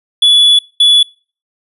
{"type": "tone bursts at uneven times", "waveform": "triangle", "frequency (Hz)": 3422, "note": "A7", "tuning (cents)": -49, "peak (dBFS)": -3, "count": 2, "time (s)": [[0.22, 0.59], [0.8, 1.03]], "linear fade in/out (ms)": 5, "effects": ["noise-tail reverb RT60 0.4 s tail -25 dB re dry", "resampled to 32000 Hz"]}